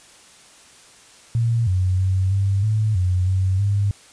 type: tone with pitch steps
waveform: sine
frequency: 116 / 92.4 / 94.3 / 98.3 / 108 / 91.2 / 94.3 / 100.8 Hz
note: A#2 / F#2 / F#2 / G2 / A2 / F#2 / F#2 / G2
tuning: -8 / -2 / +33 / +5 / -32 / -24 / +33 / +49 cents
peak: -16 dBFS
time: 1.35-3.91 s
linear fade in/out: 0 ms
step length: 320 ms
effects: white hiss -48 dBFS RMS until 4.12 s + resampled to 22050 Hz